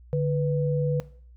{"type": "tone pair together", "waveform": "sine", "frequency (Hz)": [146.84, 493.9], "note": ["D3", "B4"], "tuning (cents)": [0, 0], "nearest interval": "octave + major sixth", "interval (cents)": 2100, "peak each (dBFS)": [-23, -26], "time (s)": [0.13, 1], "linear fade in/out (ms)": 0, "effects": ["noise-tail reverb RT60 0.5 s tail -19 dB re dry", "added 60 Hz sine -47 dBFS peak until 1.36 s"]}